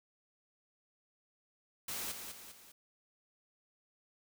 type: noise with echo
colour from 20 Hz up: white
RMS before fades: -40 dBFS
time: 1.88-2.12 s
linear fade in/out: 5 ms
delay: 200 ms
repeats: 3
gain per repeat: -6 dB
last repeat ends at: 2.72 s
effects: none